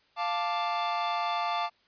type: chord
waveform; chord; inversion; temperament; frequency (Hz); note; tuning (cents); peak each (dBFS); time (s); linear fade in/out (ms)
45% pulse; D minor; first; equal; 698.5 / 880 / 1174.7; F5 / A5 / D6; 0 / 0 / 0; -32; 0.16-1.7; 50
effects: white hiss -66 dBFS RMS until 1.87 s + resampled to 11025 Hz